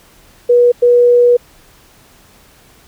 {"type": "tone bursts at uneven times", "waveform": "sine", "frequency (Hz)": 484.6, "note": "B4", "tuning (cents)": -33, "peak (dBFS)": -5, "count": 2, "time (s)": [[0.49, 0.72], [0.82, 1.37]], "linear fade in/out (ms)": 10, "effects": ["pink hiss -46 dBFS RMS until 2.87 s"]}